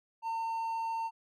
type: tone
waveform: triangle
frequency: 907 Hz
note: A#5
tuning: 48 cents flat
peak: -30 dBFS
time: 0.22-1.11 s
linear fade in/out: 50 ms
effects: none